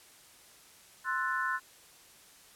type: chord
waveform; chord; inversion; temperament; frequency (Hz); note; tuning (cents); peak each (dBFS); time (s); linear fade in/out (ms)
sine; F# half-diminished seventh; second; equal with one note detuned; 1046.5 / 1333.8 / 1480 / 1760; C6 / E6 / F#6 / A6; 0 / +20 / 0 / 0; -34 / -38 / -33 / -36; 1.04-1.6; 50
effects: white hiss -57 dBFS RMS until 2.55 s + low-pass 12000 Hz 12 dB/octave